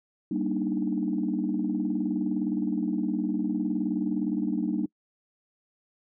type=chord; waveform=sine; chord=Eb major seventh; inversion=first; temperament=just; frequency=194.45 / 233.3 / 291.7 / 311.1 Hz; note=G3 / Bb3 / D4 / Eb4; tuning=-14 / +2 / -12 / 0 cents; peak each=-30 dBFS; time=0.31-4.86 s; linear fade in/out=5 ms; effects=noise-tail reverb RT60 0.1 s tail -25 dB re dry + tanh soft clip ceiling -16 dBFS